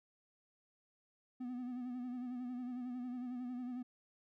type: tone with vibrato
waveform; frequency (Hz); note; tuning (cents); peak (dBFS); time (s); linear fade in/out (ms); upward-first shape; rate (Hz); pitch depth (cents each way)
triangle; 248.4; B3; +10; -38; 1.4-3.83; 10; sine; 11; 47
effects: none